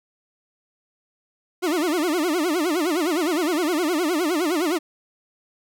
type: tone with vibrato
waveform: 40% pulse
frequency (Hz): 329.6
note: E4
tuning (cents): 0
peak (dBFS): -19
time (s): 1.62-4.79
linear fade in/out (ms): 20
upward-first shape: sine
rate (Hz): 9.7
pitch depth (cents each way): 210
effects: none